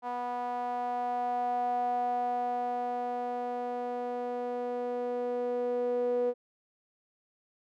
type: tone with band-pass filter sweep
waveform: sawtooth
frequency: 244.8 Hz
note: B3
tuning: 15 cents flat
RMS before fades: -32 dBFS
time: 0.02-6.34 s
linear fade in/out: 50 ms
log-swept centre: 850 to 510 Hz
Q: 7.1
effects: none